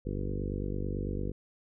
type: harmonic tone with a mistuned harmonic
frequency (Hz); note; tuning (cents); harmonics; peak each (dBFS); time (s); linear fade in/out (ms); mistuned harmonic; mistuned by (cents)
49; G1; 0; 1 / 2 / 3 / 4 / 5 / 6 / 7 / 8 / 9 / 10; -35 / -38 / -40 / -41 / -42 / -43 / -43 / -44 / -45 / -45; 0.05-1.32; 10; 1; -57
effects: none